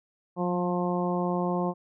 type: harmonic tone with a mistuned harmonic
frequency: 177.3 Hz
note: F3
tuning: 26 cents sharp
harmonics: 1 / 2 / 3 / 4 / 5 / 6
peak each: -28 / -31 / -33 / -34 / -35 / -36 dBFS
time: 0.36-1.74 s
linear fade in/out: 50 ms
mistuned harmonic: 1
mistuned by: +20 cents
effects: none